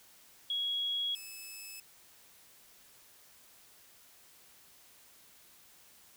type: tone pair in turn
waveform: sine / 10% pulse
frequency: 3322 / 2602 Hz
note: G#7 / E7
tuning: 0 / -23 cents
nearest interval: major third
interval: 423 cents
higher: first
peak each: -31 / -36 dBFS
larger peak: first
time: 0.5-1.15 / 1.15-1.8 s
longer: neither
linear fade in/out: 2 ms
effects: white hiss -60 dBFS RMS until 6.16 s